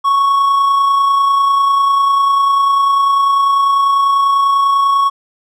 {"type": "tone with amplitude modulation", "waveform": "triangle", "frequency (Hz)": 1108.7, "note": "C#6", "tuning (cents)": 0, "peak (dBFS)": -6, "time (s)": [0.04, 5.1], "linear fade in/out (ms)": 20, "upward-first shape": "sine", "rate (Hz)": 30.1, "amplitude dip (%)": 30, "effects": []}